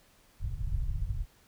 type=low-pass noise; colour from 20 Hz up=pink; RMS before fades=-32 dBFS; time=0.39-1.26 s; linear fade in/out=50 ms; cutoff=130 Hz; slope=48 dB/octave; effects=pink hiss -63 dBFS RMS until 1.47 s